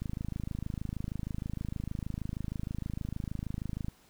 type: click train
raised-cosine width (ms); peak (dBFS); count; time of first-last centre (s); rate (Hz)
5; -23; 103; 0.02-3.884; 26.4
effects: pink hiss -62 dBFS RMS until 4.09 s